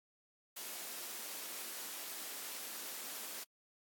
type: high-pass noise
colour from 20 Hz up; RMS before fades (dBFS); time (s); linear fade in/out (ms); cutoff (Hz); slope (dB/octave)
white; -45; 0.56-3.44; 10; 220; 24
effects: AAC 64 kbps